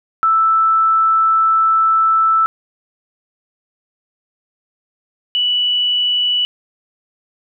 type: tone pair in turn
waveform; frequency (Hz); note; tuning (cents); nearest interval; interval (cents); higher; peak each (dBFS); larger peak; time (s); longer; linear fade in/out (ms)
sine; 1320 / 2956; E6 / F#7; +2 / -2; octave + major second; 1396; second; -10 / -13; first; 0.23-2.46 / 5.35-6.45; first; 0
effects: none